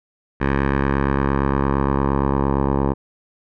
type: tone with low-pass filter sweep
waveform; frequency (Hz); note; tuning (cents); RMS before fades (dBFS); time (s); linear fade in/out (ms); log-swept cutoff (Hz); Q
10% pulse; 68.7; C#2; -15; -19; 0.4-2.94; 20; 1800 to 830; 1.9
effects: none